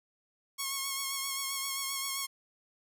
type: tone with vibrato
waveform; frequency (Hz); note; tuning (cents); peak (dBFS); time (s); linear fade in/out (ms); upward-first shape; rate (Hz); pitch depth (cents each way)
5% pulse; 1092; C#6; -26; -21; 0.58-2.27; 20; sine; 7.6; 29
effects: none